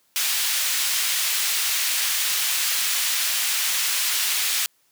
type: high-pass noise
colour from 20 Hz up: pink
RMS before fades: -23 dBFS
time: 0.16-4.66 s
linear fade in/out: 0 ms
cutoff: 2400 Hz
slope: 12 dB/octave
effects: white hiss -64 dBFS RMS until 4.91 s + high-pass 100 Hz 12 dB/octave